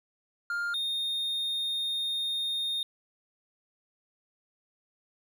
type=tone pair in turn; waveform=triangle; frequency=1404 / 3680 Hz; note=F6 / A#7; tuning=+9 / -23 cents; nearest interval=octave + perfect fourth; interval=1668 cents; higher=second; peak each=-27 dBFS; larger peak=neither; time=0.5-0.74 / 0.74-2.83 s; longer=second; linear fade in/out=2 ms; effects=none